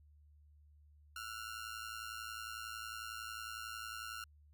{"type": "ring-modulated tone", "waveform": "sawtooth", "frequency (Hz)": 1396.9, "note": "F6", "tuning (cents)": 0, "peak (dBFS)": -37, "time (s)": [1.16, 4.24], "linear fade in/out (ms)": 2, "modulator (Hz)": 55.5, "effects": ["added 74 Hz sine -61 dBFS peak until 4.53 s"]}